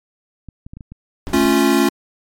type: clicks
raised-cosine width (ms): 5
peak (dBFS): -22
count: 7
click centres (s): 0.487 / 0.665 / 0.735 / 0.77 / 0.808 / 0.92 / 1.456
type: noise with exponential decay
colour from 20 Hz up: brown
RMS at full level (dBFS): -24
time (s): 1.27-1.83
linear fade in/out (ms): 0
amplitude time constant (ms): 120
type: chord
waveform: square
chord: A augmented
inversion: none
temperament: equal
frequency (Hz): 220 / 277.2 / 349.2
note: A3 / C#4 / E#4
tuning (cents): 0 / 0 / 0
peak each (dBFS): -19 / -16 / -17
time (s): 1.33-1.89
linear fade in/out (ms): 5
effects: MP3 64 kbps